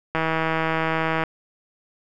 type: click train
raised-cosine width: 0.5 ms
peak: -8 dBFS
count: 176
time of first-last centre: 0.15-1.237 s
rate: 161 Hz
effects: none